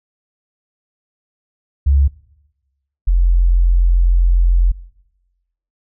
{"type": "tone pair in turn", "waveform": "sine", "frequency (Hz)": [69.3, 43.66], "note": ["C#2", "F1"], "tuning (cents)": [0, 0], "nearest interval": "minor sixth", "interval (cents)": 800, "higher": "first", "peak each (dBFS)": -9, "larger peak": "neither", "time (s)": [[1.86, 2.08], [3.07, 4.72]], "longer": "second", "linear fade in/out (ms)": 10, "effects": ["noise-tail reverb RT60 1.0 s tail -20 dB re dry"]}